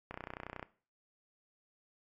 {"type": "click train", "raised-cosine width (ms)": 0.5, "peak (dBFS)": -26, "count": 17, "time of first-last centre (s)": [0.11, 0.628], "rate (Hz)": 30.9, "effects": ["noise-tail reverb RT60 0.4 s tail -17 dB re dry", "MP3 64 kbps"]}